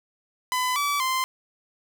sawtooth tone with pitch steps, 1007 / 1150 / 1040 Hz, B5 / D6 / C6, +33 / -37 / -11 cents, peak -19 dBFS, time 0.52-1.24 s, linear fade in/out 0 ms, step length 240 ms, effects none

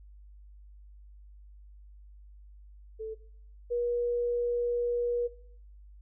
sine tone pair in turn, 440 / 480.5 Hz, A4 / B4, 0 / -48 cents, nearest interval major second, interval 152 cents, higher second, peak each -34 / -27 dBFS, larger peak second, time 2.99-3.15 / 3.7-5.28 s, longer second, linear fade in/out 20 ms, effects noise-tail reverb RT60 0.6 s tail -18 dB re dry + added 50 Hz sine -49 dBFS peak until 6.01 s

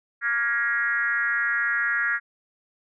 sine tone with frequency modulation, 1654 Hz, G#6, 8 cents flat, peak -21 dBFS, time 0.21-2.2 s, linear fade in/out 50 ms, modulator 246 Hz, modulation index 1.2, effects none

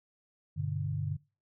sine chord, G major, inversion none, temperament equal with one note detuned, 98.62 / 123.47 / 146.83 Hz, G2 / B2 / D3, +11 / 0 / 0 cents, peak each -35 / -39 / -33 dBFS, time 0.56-1.17 s, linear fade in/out 20 ms, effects noise-tail reverb RT60 0.3 s tail -21 dB re dry

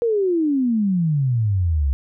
sine exponential sweep, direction down, 481.5 to 65.3 Hz, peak -16 dBFS, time 0.02-1.93 s, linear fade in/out 0 ms, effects none

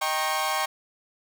sawtooth chord, Eb dominant seventh, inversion none, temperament equal with one note detuned, 622.3 / 784 / 932.3 / 1090.9 Hz, Eb5 / G5 / Bb5 / Db6, 0 / 0 / 0 / -28 cents, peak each -29 / -25 / -29 / -24 dBFS, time 0.01-0.66 s, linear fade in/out 10 ms, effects none

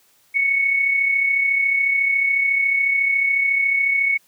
sine tone pair together, 2183 / 2217 Hz, C#7 / C#7, -27 / 0 cents, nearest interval unison, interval 27 cents, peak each -26 / -16 dBFS, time 0.34-4.18 s, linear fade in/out 20 ms, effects white hiss -58 dBFS RMS until 4.27 s + high-pass 80 Hz 12 dB/octave

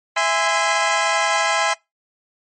20% pulse chord, E augmented, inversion none, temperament just, 659.3 / 824.1 / 1030.1 Hz, E5 / G#5 / B#5, 0 / -14 / -27 cents, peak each -16 dBFS, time 0.16-1.74 s, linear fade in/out 10 ms, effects noise-tail reverb RT60 0.2 s tail -24 dB re dry + MP3 32 kbps

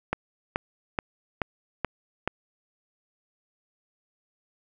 click train, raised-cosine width 0.5 ms, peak -10 dBFS, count 6, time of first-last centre 0.13-2.276 s, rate 2.33 Hz, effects none

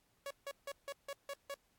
sawtooth tone bursts, 560 Hz, C#5, 18 cents sharp, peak -37 dBFS, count 7, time 0.26-1.542 s, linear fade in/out 2 ms, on 46 ms, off 160 ms, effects pink hiss -75 dBFS RMS until 1.78 s + AAC 64 kbps

